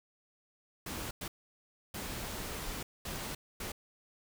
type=noise bursts at uneven times; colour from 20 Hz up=pink; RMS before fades=-40 dBFS; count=5; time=0.86-1.11 / 1.21-1.28 / 1.94-2.83 / 3.05-3.35 / 3.6-3.72 s; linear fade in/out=5 ms; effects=none